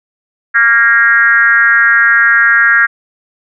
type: tone with frequency modulation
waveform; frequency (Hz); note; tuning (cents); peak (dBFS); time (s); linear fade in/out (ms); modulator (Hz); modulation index
sine; 1633; G#6; -30; -5; 0.54-2.87; 20; 240; 1.1
effects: none